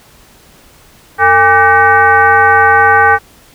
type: tone with frequency modulation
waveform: sine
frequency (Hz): 1169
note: D6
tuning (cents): -8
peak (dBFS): -4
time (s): 1.18-3.19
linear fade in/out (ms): 50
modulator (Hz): 359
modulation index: 1.7
effects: pink hiss -43 dBFS RMS until 3.54 s